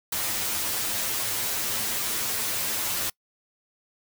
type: noise with comb filter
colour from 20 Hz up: white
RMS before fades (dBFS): -28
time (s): 0.12-3.1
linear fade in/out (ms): 5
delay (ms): 9.2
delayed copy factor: +0.9
effects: noise-tail reverb RT60 0.1 s tail -25 dB re dry